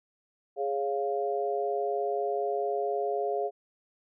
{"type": "chord", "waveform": "sine", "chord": "Db major", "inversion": "second", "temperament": "equal", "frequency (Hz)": [415.3, 554.4, 698.5], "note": ["Ab4", "Db5", "F5"], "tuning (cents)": [0, 0, 0], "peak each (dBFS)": [-30, -34, -31], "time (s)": [0.56, 3.51], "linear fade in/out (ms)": 50, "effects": []}